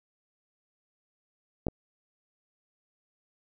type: clicks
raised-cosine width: 2 ms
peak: -14 / -19 dBFS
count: 2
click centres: 1.668 / 1.684 s
effects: none